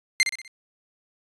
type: tone with echo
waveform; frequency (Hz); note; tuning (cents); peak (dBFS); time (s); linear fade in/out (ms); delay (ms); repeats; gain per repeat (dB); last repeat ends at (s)
sawtooth; 2093; C7; 0; -12; 0.2-0.23; 0; 62; 4; -7; 0.478
effects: resampled to 22050 Hz